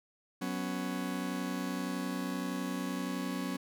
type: chord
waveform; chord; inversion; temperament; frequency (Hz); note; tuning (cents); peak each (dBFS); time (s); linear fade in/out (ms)
40% pulse; F# suspended fourth; none; just; 185 / 246.7 / 277.5; F#3 / B3 / C#4; 0 / -2 / +2; -37 / -38 / -37; 0.41-3.57; 10
effects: none